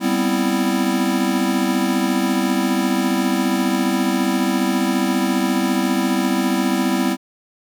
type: chord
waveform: square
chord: C major seventh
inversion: second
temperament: equal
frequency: 196 / 246.9 / 261.6 / 329.6 Hz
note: G3 / B3 / C4 / E4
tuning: 0 / 0 / 0 / 0 cents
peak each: -23 dBFS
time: 0-7.17 s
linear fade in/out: 50 ms
effects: none